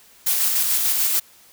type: noise with tremolo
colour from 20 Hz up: blue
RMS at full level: -19 dBFS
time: 0.26-1.2 s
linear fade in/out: 10 ms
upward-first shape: square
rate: 6.8 Hz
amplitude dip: 25%
effects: white hiss -51 dBFS RMS until 1.52 s